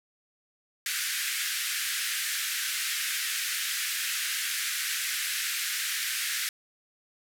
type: band-pass noise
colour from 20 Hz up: pink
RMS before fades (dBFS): -31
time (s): 0.86-6.49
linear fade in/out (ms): 2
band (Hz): 1500 to 15000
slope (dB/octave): 48
effects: none